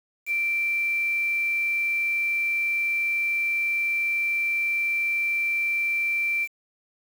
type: tone with quantisation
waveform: sine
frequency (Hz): 2349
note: D7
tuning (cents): 0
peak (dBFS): -22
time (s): 0.26-6.48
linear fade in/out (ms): 50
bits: 7
effects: none